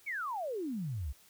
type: exponential sweep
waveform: sine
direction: down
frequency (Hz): 2349 to 61.74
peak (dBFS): -34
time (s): 0.06-1.13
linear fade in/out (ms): 20
effects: white hiss -62 dBFS RMS until 1.29 s